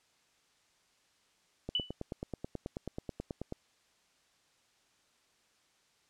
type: click train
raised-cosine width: 2 ms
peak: -24 dBFS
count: 18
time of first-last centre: 1.69-3.524 s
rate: 9.27 Hz
type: tone with exponential decay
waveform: sine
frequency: 2976 Hz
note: F#7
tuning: 9 cents sharp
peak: -25 dBFS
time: 1.75-1.93 s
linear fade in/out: 2 ms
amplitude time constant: 39 ms
effects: white hiss -70 dBFS RMS until 6.09 s + low-pass 7000 Hz 12 dB/octave